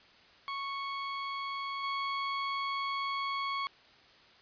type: tone with level steps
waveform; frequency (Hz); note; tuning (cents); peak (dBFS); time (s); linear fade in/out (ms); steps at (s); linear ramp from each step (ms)
sawtooth; 1106; C#6; -4; -31 / -28; 0.48-3.67; 0; 1.83; 10
effects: white hiss -59 dBFS RMS until 4.41 s + resampled to 11025 Hz